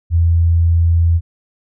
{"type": "tone", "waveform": "sine", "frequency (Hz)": 84, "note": "E2", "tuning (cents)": 33, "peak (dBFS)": -9, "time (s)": [0.1, 1.21], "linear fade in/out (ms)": 50, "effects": []}